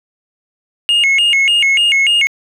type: tone with vibrato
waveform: sine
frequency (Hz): 2489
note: D#7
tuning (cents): 0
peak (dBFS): -6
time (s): 0.89-2.27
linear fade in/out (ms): 0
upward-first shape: square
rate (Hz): 3.4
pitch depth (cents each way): 230
effects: tanh soft clip ceiling -8 dBFS + 8-bit

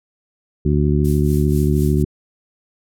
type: harmonic tone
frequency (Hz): 73.42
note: D2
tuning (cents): 0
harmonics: 1 / 2 / 3 / 4 / 5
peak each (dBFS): -18 / -17 / -21 / -24 / -22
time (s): 0.65-2.05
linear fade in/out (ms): 5
type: noise with tremolo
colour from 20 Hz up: violet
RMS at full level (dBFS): -30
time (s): 1.04-2.03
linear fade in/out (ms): 10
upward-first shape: triangle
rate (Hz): 4.1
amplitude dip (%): 80
effects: low-pass 12000 Hz 12 dB/octave

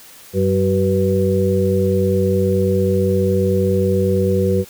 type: harmonic tone with a mistuned harmonic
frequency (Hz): 94.9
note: F#2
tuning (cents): +44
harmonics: 1 / 2 / 4 / 5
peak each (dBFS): -19 / -19 / -19 / -19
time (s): 0.33-4.65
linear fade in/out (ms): 50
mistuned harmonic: 5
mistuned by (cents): +52
effects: white hiss -42 dBFS RMS until 4.69 s

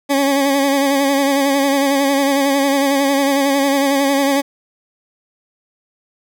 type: tone with vibrato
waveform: 20% pulse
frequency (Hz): 277.2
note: C#4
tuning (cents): 0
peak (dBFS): -8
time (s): 0.09-4.42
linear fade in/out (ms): 20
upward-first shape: sine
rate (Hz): 11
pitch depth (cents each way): 40
effects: none

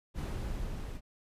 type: noise with level ramp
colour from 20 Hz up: brown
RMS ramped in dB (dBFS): -34 to -40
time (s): 0.14-1.01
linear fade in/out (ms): 50
effects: resampled to 32000 Hz

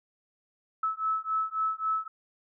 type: beating tone pair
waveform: sine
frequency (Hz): 1300 / 1303.7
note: E6 / E6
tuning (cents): -24 / -20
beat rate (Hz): 3.7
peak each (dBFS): -30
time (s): 0.83-2.08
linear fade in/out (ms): 5
effects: none

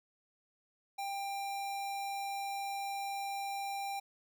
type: tone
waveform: square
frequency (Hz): 793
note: G5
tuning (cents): +20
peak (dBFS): -37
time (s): 0.98-4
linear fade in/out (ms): 10
effects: none

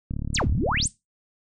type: click train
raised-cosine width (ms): 5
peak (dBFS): -17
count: 28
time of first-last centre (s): 0.11-0.856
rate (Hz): 36.2
type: exponential two-way sweep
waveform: sine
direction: down then up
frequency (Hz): 9970 to 51.91 to 9970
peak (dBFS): -22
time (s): 0.34-0.88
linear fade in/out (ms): 10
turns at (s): 0.49
effects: noise-tail reverb RT60 0.2 s tail -19 dB re dry

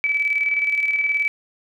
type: tone with tremolo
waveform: sine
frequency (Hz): 2300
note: D7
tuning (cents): -37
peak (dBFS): -16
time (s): 0.04-1.28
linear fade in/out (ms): 0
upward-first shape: square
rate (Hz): 19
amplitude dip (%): 45
effects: none

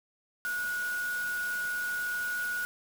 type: tone in noise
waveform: sine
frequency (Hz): 1457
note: F#6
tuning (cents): -27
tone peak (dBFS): -30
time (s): 0.45-2.65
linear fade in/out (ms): 0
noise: white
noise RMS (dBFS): -43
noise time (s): 0.45-2.65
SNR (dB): +10
effects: none

